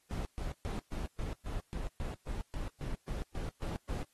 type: noise bursts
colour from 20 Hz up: brown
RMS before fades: -37 dBFS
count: 15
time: 0.11-4.03 s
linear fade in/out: 0 ms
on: 140 ms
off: 130 ms
effects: white hiss -72 dBFS RMS until 4.13 s + AAC 32 kbps